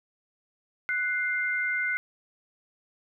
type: tone pair together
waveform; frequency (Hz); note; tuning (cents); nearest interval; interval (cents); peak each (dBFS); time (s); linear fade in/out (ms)
sine; 1483 / 2097; F#6 / C7; +4 / +3; tritone; 599; -28; 0.89-1.97; 0
effects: none